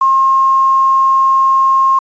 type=tone with quantisation; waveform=sine; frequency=1070 Hz; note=C6; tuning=38 cents sharp; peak=-7 dBFS; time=0.01-1.99 s; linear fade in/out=5 ms; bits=6; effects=resampled to 16000 Hz